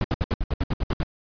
brown noise bursts, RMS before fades -23 dBFS, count 11, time 0.01-1.033 s, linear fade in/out 2 ms, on 33 ms, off 66 ms, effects resampled to 11025 Hz

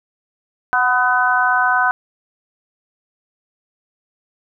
harmonic tone with a mistuned harmonic, 251.3 Hz, B3, 30 cents sharp, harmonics 3 / 4 / 5 / 6, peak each -19 / -19 / -21 / -16 dBFS, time 0.73-1.91 s, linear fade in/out 0 ms, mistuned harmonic 3, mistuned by -29 cents, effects none

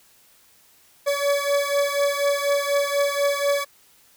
40% pulse beating tone pair, 566 / 570.1 Hz, C#5 / C#5, +36 / +48 cents, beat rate 4.1 Hz, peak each -21 / -23 dBFS, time 1.06-3.65 s, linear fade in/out 20 ms, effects white hiss -56 dBFS RMS until 4.16 s

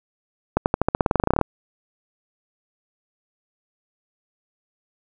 accelerating click train, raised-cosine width 1 ms, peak -3 dBFS, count 18, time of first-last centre 0.57-1.413 s, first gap 89 ms, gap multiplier 0.92, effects none

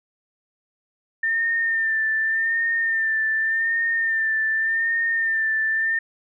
sine tone with vibrato, 1800 Hz, A6, 39 cents sharp, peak -19 dBFS, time 1.23-5.99 s, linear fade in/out 5 ms, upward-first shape sine, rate 0.86 Hz, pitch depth 34 cents each way, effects none

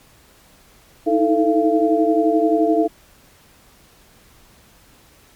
sine tone cluster, 311.8 / 323.3 / 441.7 / 683 Hz, D#4 / E4 / A4 / F5, +4 / -34 / +7 / -39 cents, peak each -19 dBFS, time 1.06-2.88 s, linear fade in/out 20 ms, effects pink hiss -51 dBFS RMS until 5.35 s + MP3 96 kbps

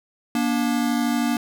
square tone pair together, 237.2 / 290 Hz, A#3 / D4, +30 / -22 cents, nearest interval minor third, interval 348 cents, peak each -22 / -25 dBFS, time 0.35-1.37 s, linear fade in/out 2 ms, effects none

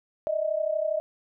sine tone pair together, 607 / 639.4 Hz, D#5 / D#5, -43 / +47 cents, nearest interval minor second, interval 90 cents, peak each -27 dBFS, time 0.27-1 s, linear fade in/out 0 ms, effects none

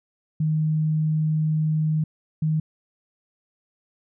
sine tone pair in turn, 155.56 / 156.26 Hz, D#3 / D#3, 0 / +8 cents, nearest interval unison, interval 8 cents, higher second, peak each -19 dBFS, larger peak neither, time 0.4-2.04 / 2.42-2.6 s, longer first, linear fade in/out 5 ms, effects none

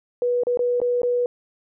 sine tone with dropouts, 488 Hz, B4, 21 cents flat, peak -18 dBFS, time 0.22-1.26 s, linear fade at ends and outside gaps 1 ms, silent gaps 0.435-0.469 / 0.573-0.592 / 0.802-0.816 / 1.018-1.032 s, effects none

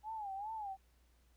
sine tone with vibrato, 829 Hz, G#5, 3 cents flat, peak -40 dBFS, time 0.03-0.77 s, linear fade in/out 50 ms, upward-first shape sine, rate 2.5 Hz, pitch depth 130 cents each way, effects added 60 Hz sine -67 dBFS peak until 1.36 s + pink hiss -75 dBFS RMS until 1.36 s

